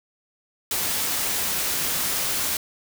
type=noise; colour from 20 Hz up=white; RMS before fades=-25 dBFS; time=0.71-2.57 s; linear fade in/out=2 ms; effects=none